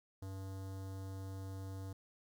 square tone with notch filter, 96.1 Hz, G2, 34 cents flat, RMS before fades -45 dBFS, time 0.22-1.93 s, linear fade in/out 5 ms, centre 2400 Hz, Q 0.64, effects 13-bit

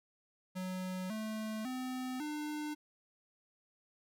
square tone with pitch steps, 185 / 217.5 / 255.7 / 300.5 Hz, F#3 / A3 / C4 / D4, 0 / -20 / -40 / +40 cents, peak -38 dBFS, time 0.55-2.75 s, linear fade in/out 20 ms, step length 550 ms, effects none

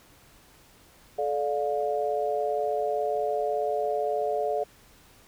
sine tone cluster, 432.4 / 589 / 707 Hz, A4 / D5 / F5, -30 / +5 / +21 cents, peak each -29 dBFS, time 1.18-4.64 s, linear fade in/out 10 ms, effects pink hiss -56 dBFS RMS until 5.27 s

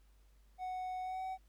triangle tone with pitch glide, 740 to 754.2 Hz, F#5 to F#5, 0 to +33 cents, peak -36 dBFS, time 0.58-1.38 s, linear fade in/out 50 ms, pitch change +33 cents, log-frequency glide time 1.02-1.22 s, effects added 50 Hz sine -62 dBFS peak until 1.48 s + pink hiss -75 dBFS RMS until 1.48 s

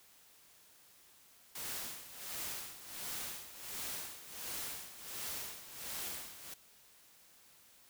white noise with tremolo, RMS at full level -41 dBFS, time 1.55-6.54 s, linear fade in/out 5 ms, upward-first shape sine, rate 1.4 Hz, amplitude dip 75%, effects white hiss -63 dBFS RMS until 7.89 s

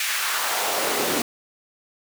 pink noise with high-pass filter sweep, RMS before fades -24 dBFS, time 0-1.22 s, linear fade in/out 2 ms, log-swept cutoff 2100 to 240 Hz, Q 1.5, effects none

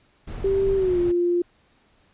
brown noise, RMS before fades -32 dBFS, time 0.27-1.12 s, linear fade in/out 10 ms
sine tone with pitch glide, 390.1 to 349.6 Hz, G4 to F4, -8 to +2 cents, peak -18 dBFS, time 0.44-1.42 s, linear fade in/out 5 ms, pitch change -190 cents, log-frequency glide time 0.76-0.99 s
effects pink hiss -61 dBFS RMS until 2.13 s + resampled to 8000 Hz

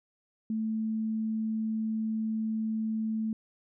sine tone, 220 Hz, A3, in tune, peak -28 dBFS, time 0.5-3.33 s, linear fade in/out 2 ms, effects none

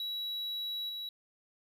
triangle tone with level steps, 3900 Hz, B7, 23 cents flat, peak -33 / -36 dBFS, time 0-1.09 s, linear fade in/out 2 ms, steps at 0.89 s, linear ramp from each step 5 ms, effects none

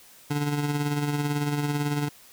25% pulse tone with tremolo, 146 Hz, D3, 10 cents flat, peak -19 dBFS, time 0.3-2.09 s, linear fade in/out 10 ms, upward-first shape sine, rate 18 Hz, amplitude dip 45%, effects white hiss -52 dBFS RMS until 2.32 s

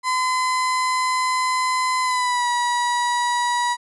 35% pulse tone with pitch glide, 1020 to 967.2 Hz, C6 to B5, -44 to -36 cents, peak -17 dBFS, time 0.03-3.77 s, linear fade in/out 50 ms, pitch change -92 cents, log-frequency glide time 2.02-2.48 s, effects resampled to 24000 Hz

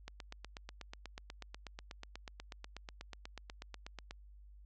click train, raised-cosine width 0.2 ms, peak -28 dBFS, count 34, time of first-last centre 0.08-4.109 s, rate 8.19 Hz, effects added 50 Hz sine -54 dBFS peak until 4.65 s + low-pass 7000 Hz 12 dB/octave

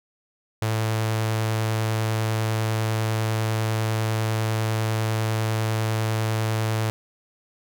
sawtooth tone with notch filter, 110 Hz, A2, in tune, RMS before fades -24 dBFS, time 0.62-6.9 s, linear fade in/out 0 ms, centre 250 Hz, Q 1.6, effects none

